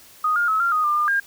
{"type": "tone with pitch steps", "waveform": "sine", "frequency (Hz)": [1244, 1414, 1289, 1384, 1244, 1197, 1205, 1610], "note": ["D#6", "F6", "E6", "F6", "D#6", "D6", "D6", "G6"], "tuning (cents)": [-1, 21, -39, -16, -1, 33, 44, 46], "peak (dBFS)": -17, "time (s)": [0.24, 1.2], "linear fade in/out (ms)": 5, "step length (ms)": 120, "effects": ["white hiss -48 dBFS RMS until 1.26 s"]}